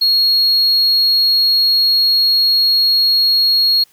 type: tone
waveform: triangle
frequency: 4300 Hz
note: C8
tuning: 47 cents sharp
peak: -8 dBFS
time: 0.01-3.84 s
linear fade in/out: 10 ms
effects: tanh soft clip ceiling -4 dBFS + white hiss -53 dBFS RMS until 3.92 s